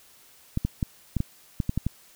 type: clicks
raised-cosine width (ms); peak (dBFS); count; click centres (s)
5; -12; 9; 0.574 / 0.65 / 0.828 / 1.167 / 1.204 / 1.602 / 1.694 / 1.776 / 1.866
effects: white hiss -55 dBFS RMS until 2.15 s